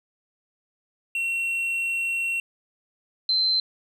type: tone pair in turn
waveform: triangle / sine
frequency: 2726 / 4094 Hz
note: F7 / C8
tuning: -43 / -38 cents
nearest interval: perfect fifth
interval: 705 cents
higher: second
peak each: -22 / -19 dBFS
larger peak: second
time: 1.15-2.4 / 3.29-3.6 s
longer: first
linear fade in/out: 2 ms
effects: none